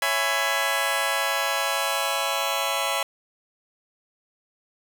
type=chord; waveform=15% pulse; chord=C# minor seventh; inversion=none; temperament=just; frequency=554.4 / 665.2 / 831.5 / 997.9 Hz; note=C#5 / E5 / G#5 / B5; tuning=0 / +16 / +2 / +18 cents; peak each=-22 dBFS; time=0.02-3.03 s; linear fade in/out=2 ms; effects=none